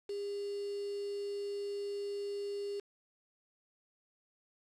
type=tone with quantisation; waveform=sine; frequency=404 Hz; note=G#4; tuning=48 cents flat; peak=-36 dBFS; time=0.09-2.8 s; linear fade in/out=5 ms; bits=8; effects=low-pass 7000 Hz 12 dB/octave